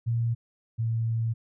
sine tone pair in turn, 116.54 / 113.94 Hz, A#2 / A#2, 0 / -39 cents, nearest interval unison, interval 39 cents, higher first, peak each -23 / -24 dBFS, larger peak first, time 0.06-0.35 / 0.78-1.34 s, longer second, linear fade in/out 20 ms, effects none

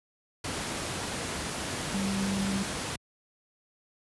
sine tone in noise, 196 Hz, G3, in tune, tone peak -28 dBFS, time 1.94-2.63 s, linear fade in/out 5 ms, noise pink, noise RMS -33 dBFS, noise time 0.44-2.96 s, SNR +2 dB, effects high-pass 80 Hz 12 dB/octave + resampled to 24000 Hz

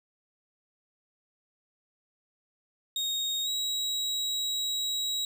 35% pulse tone with pitch glide, 3729 to 3852 Hz, A#7 to B7, 0 to -44 cents, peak -27 dBFS, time 2.96-5.25 s, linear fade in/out 2 ms, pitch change +56 cents, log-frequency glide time 3.43-3.49 s, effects none

